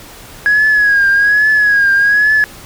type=tone with vibrato; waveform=sine; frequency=1661.2 Hz; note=G#6; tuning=in tune; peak=-6 dBFS; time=0.46-2.44 s; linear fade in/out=0 ms; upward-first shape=triangle; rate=1.2 Hz; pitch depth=76 cents each way; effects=tanh soft clip ceiling -4 dBFS + pink hiss -35 dBFS RMS until 2.65 s